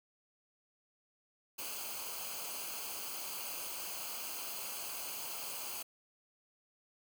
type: noise with comb filter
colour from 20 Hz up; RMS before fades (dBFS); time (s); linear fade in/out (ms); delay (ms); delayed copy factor
white; -42; 1.58-5.83; 10; 0.54; -0.7
effects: none